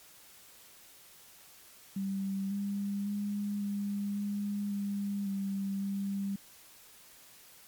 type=tone with pitch steps; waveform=sine; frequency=194.8 / 200.6 / 204.3 / 202.2 / 203.7 / 201.1 / 196.3 / 197.8 Hz; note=G3 / G3 / G#3 / G#3 / G#3 / G3 / G3 / G3; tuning=-11 / +40 / -28 / -46 / -33 / +44 / +3 / +16 cents; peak=-31 dBFS; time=1.96-6.36 s; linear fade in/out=5 ms; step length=550 ms; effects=white hiss -56 dBFS RMS until 7.67 s + MP3 96 kbps